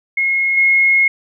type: tone with level steps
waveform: sine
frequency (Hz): 2160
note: C#7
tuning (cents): -45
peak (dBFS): -13 / -9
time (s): 0.17-1.08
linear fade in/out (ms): 5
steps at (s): 0.57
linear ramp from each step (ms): 5
effects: none